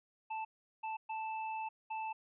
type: tone bursts at uneven times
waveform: square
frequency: 880 Hz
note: A5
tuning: in tune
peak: -38 dBFS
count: 4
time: 0.3-0.45 / 0.83-0.97 / 1.09-1.69 / 1.9-2.13 s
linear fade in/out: 10 ms
effects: resampled to 8000 Hz